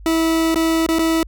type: tone with dropouts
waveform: 40% pulse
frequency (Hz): 325.6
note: E4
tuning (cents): -21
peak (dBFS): -14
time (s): 0.06-1.23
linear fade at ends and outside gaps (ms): 1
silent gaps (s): 0.545-0.558 / 0.864-0.888 / 0.986-0.992
effects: added 50 Hz sine -35 dBFS peak until 1.27 s